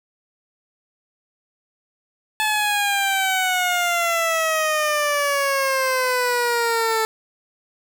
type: exponential sweep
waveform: 15% pulse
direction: down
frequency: 867 to 440 Hz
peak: -12 dBFS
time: 2.4-7.05 s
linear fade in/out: 0 ms
effects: none